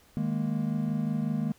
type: chord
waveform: triangle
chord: D# suspended fourth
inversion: none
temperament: equal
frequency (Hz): 155.56 / 207.7 / 233.1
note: D#3 / G#3 / A#3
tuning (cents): 0 / 0 / 0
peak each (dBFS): -29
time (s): 0.17-1.52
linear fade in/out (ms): 0
effects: pink hiss -60 dBFS RMS until 1.58 s